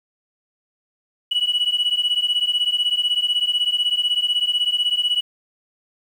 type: beating tone pair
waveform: sine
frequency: 2930 / 2946 Hz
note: F#7 / F#7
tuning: -18 / -8 cents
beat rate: 16 Hz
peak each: -19 dBFS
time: 1.31-5.21 s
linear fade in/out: 10 ms
effects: tanh soft clip ceiling -13 dBFS + 8-bit